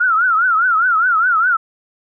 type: tone with vibrato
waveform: sine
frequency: 1387 Hz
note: F6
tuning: 12 cents flat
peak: -11 dBFS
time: 0-1.57 s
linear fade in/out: 10 ms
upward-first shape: triangle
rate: 4.9 Hz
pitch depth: 180 cents each way
effects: none